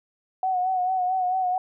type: tone with vibrato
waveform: sine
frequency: 740 Hz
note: F#5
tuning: in tune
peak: -21 dBFS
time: 0.43-1.58 s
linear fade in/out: 2 ms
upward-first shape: sine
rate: 4.5 Hz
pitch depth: 43 cents each way
effects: none